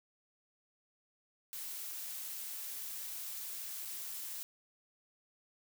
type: noise with dropouts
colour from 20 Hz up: blue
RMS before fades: -43 dBFS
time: 1.53-4.43 s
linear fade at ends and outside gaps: 0 ms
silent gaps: 3.851-3.855 s
effects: none